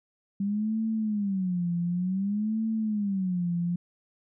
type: tone with vibrato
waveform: sine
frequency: 195.7 Hz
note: G3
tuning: 3 cents flat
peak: -25 dBFS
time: 0.4-3.76 s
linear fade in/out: 5 ms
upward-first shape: sine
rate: 0.55 Hz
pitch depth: 220 cents each way
effects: none